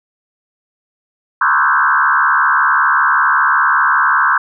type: tone with frequency modulation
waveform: sine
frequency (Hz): 1300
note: E6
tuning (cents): -24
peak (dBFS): -9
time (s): 1.41-4.38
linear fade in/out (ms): 5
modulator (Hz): 72.6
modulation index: 4.3
effects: none